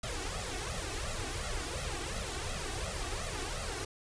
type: noise with flanger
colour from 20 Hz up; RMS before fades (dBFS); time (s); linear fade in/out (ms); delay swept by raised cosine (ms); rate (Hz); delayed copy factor
pink; -37; 0.03-3.85; 5; 1.5 to 2.7; 2.8; +0.9
effects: resampled to 22050 Hz